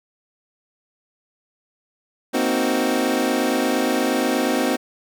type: chord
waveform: 25% pulse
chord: C half-diminished seventh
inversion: third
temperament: equal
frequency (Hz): 233.1 / 261.6 / 311.1 / 370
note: Bb3 / C4 / Eb4 / Gb4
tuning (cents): 0 / 0 / 0 / 0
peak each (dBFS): -22 / -18 / -21 / -22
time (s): 2.33-4.77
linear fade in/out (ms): 20
effects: none